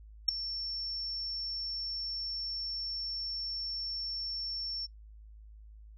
sine tone with ADSR envelope, 5430 Hz, F8, 50 cents flat, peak -18 dBFS, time 0.28-4.87 s, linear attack 8 ms, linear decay 5 ms, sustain -16 dB, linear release 22 ms, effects noise-tail reverb RT60 0.1 s tail -21 dB re dry + added 53 Hz sine -49 dBFS peak until 5.97 s

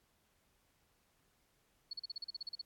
sine tone bursts, 4388 Hz, C#8, 18 cents flat, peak -39 dBFS, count 12, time 1.91-2.615 s, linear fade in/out 5 ms, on 23 ms, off 39 ms, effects pink hiss -75 dBFS RMS until 2.65 s + AAC 64 kbps

